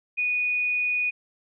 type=tone; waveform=sine; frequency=2470 Hz; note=D#7; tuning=13 cents flat; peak=-22 dBFS; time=0.17-1.11 s; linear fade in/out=20 ms; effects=none